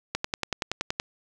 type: click train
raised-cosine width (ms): 0.2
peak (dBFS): -9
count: 10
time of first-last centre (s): 0.15-0.999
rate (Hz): 10.6
effects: none